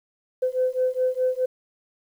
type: beating tone pair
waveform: sine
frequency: 508 / 512.8 Hz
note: B4 / C5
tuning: +49 / -35 cents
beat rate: 4.8 Hz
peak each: -23 dBFS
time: 0.42-1.46 s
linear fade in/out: 10 ms
effects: tanh soft clip ceiling -13 dBFS + 9-bit